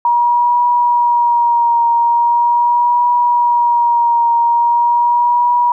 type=tone with vibrato; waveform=sine; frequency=952 Hz; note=A#5; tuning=36 cents sharp; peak=-9 dBFS; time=0.05-5.72 s; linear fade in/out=2 ms; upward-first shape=triangle; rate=0.41 Hz; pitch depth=27 cents each way; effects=none